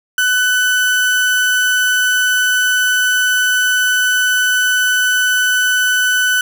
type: tone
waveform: 35% pulse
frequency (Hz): 1498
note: F#6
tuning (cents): +21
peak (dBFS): -10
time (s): 0.18-6.41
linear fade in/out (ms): 2
effects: 7-bit